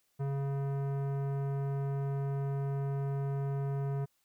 sine tone with tanh clipping, 138.59 Hz, C#3, in tune, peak -33 dBFS, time 0.19-4.06 s, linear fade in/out 20 ms, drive 16 dB, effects white hiss -75 dBFS RMS until 4.24 s

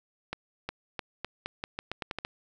accelerating click train, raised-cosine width 0.3 ms, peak -17 dBFS, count 12, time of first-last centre 0.33-2.249 s, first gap 360 ms, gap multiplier 0.84, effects none

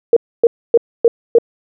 sine tone bursts, 466.2 Hz, A#4, in tune, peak -4 dBFS, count 5, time 0.13-1.385 s, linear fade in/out 2 ms, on 35 ms, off 270 ms, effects none

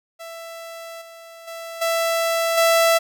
sawtooth tone with level steps, 664 Hz, E5, 12 cents sharp, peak -30 / -36 / -28 / -15 / -10 dBFS, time 0.19-2.99 s, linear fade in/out 20 ms, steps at 1.01 / 1.47 / 1.81 / 2.57 s, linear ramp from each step 10 ms, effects none

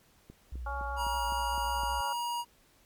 click train, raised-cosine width 3 ms, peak -34 dBFS, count 7, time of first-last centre 0.3-1.835 s, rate 3.91 Hz
sine tone with vibrato, 60.9 Hz, B1, 24 cents flat, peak -36 dBFS, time 0.52-2.01 s, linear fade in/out 5 ms, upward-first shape sine, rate 5.1 Hz, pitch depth 77 cents each way
harmonic tone, 279.8 Hz, C#4, 16 cents sharp, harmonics 2 / 3 / 4 / 5, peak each -44 / -37 / -41 / -40 dBFS, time 0.66-2.13 s, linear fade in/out 5 ms
square tone, 953 Hz, A#5, 38 cents sharp, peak -32 dBFS, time 0.96-2.45 s, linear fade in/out 50 ms
effects pink hiss -64 dBFS RMS until 2.85 s + MP3 96 kbps

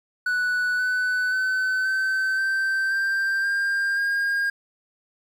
triangle tone with pitch steps, 1481 / 1499.9 / 1519.1 / 1538.6 / 1558.2 / 1578.2 / 1598.3 / 1618.8 Hz, F#6 / F#6 / F#6 / G6 / G6 / G6 / G6 / G#6, +1 / +23 / +45 / -33 / -11 / +11 / +33 / -45 cents, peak -19 dBFS, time 0.26-4.5 s, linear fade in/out 5 ms, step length 530 ms, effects 9-bit

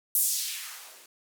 violet noise with band-pass filter sweep, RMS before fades -31 dBFS, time 0.15-1.06 s, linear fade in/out 2 ms, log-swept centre 12000 to 300 Hz, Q 1.3, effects none

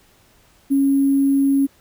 sine tone with sample-and-hold, 275.7 Hz, C#4, 9 cents flat, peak -13 dBFS, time 0.7-1.67 s, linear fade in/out 20 ms, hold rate 11025 Hz, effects pink hiss -55 dBFS RMS until 1.8 s

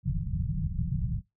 white low-pass noise, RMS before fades -30 dBFS, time 0.03-1.22 s, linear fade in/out 50 ms, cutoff 180 Hz, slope 96 dB/octave, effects noise-tail reverb RT60 0.2 s tail -22 dB re dry

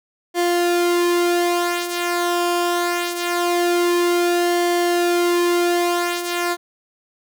sawtooth tone with flanger, 349.2 Hz, F4, in tune, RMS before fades -19 dBFS, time 0.34-6.57 s, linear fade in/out 50 ms, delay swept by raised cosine 0.77 to 3.37 ms, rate 0.23 Hz, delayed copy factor -0.55, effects none

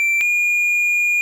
triangle tone pair in turn, 2349 / 2428 Hz, D7 / D#7, 0 / -43 cents, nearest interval minor second, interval 57 cents, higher second, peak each -13 dBFS, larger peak neither, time 0-0.21 / 0.21-1.21 s, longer second, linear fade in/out 0 ms, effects none

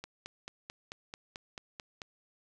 click train, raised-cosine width 0.2 ms, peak -24 dBFS, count 10, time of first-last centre 0.04-2.018 s, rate 4.55 Hz, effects none

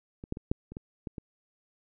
clicks, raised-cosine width 3 ms, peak -28 / -18 / -26 / -13 / -30 / -25 / -23 / -25 dBFS, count 8, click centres 0.239 / 0.324 / 0.371 / 0.515 / 0.72 / 0.769 / 1.072 / 1.182 s, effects none

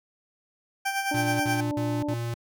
20% pulse tone with tremolo, 784 Hz, G5, in tune, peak -19 dBFS, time 0.85-1.61 s, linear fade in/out 10 ms, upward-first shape sine, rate 9.4 Hz, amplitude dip 55%
harmonic tone, 294.2 Hz, D4, 3 cents sharp, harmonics 1 / 2 / 3, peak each -28 / -34 / -38 dBFS, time 1.11-2.14 s, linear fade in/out 5 ms
square tone bursts, 117.5 Hz, A#2, 14 cents sharp, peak -29 dBFS, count 4, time 1.14-2.342 s, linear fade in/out 5 ms, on 260 ms, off 54 ms
effects none

